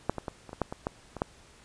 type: clicks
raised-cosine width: 1 ms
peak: -11 / -19 / -19 / -29 / -25 / -12 / -21 / -15 / -24 / -12 dBFS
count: 10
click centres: 0.096 / 0.183 / 0.282 / 0.493 / 0.531 / 0.617 / 0.725 / 0.869 / 1.167 / 1.219 s
effects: pink hiss -56 dBFS RMS until 1.64 s + resampled to 22050 Hz